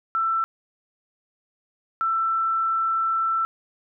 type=tone bursts at uneven times; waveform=sine; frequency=1334 Hz; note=E6; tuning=20 cents sharp; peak=-20 dBFS; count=2; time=0.15-0.44 / 2.01-3.45 s; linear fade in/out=0 ms; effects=none